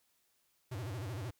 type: tone with vibrato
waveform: square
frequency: 110 Hz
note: A2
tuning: in tune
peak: -39 dBFS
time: 0.71-1.31 s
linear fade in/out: 10 ms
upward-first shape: sine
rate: 13 Hz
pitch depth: 290 cents each way
effects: white hiss -75 dBFS RMS until 1.39 s